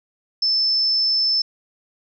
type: tone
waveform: sine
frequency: 5274 Hz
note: E8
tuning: in tune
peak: -16 dBFS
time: 0.42-1.42 s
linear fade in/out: 5 ms
effects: none